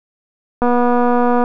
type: click train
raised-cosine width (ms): 1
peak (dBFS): -3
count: 200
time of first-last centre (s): 0.62-1.439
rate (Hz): 243
effects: none